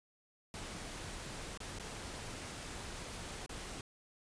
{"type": "noise with dropouts", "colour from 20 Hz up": "pink", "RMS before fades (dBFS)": -45, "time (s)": [0.54, 3.81], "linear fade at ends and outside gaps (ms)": 1, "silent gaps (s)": [[1.575, 1.603], [1.787, 1.797], [3.462, 3.493]], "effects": ["resampled to 22050 Hz"]}